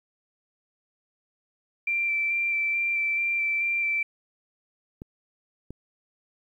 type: tone with vibrato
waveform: sine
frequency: 2349 Hz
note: D7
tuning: in tune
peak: -23 dBFS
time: 1.87-4.03 s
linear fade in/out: 5 ms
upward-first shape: square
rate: 2.3 Hz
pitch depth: 11 cents each way
type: clicks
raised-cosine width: 3 ms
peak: -25 dBFS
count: 2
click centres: 5.019 / 5.706 s
effects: 10-bit